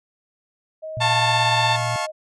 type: tone with pitch glide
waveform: sine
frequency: 630 to 622.8 Hz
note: D#5 to D#5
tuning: +21 to +2 cents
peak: -29 dBFS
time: 0.82-2.12 s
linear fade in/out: 20 ms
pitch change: -19 cents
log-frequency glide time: 1.03-1.67 s
type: tone with vibrato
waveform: sine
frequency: 117.9 Hz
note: A#2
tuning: 20 cents sharp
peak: -25 dBFS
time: 0.97-1.96 s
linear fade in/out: 0 ms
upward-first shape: sine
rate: 16 Hz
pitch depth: 20 cents each way
type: chord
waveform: sawtooth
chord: F augmented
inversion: none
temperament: just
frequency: 698.5 / 873.1 / 1091.3 Hz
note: F5 / A5 / C#6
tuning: 0 / -14 / -27 cents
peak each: -24 dBFS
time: 1-2.07 s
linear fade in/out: 20 ms
type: harmonic tone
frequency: 890 Hz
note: A5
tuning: 20 cents sharp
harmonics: 1 / 2 / 3 / 4 / 5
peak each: -20 / -27 / -26 / -25 / -30 dBFS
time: 1-1.77 s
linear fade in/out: 20 ms
effects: resampled to 22050 Hz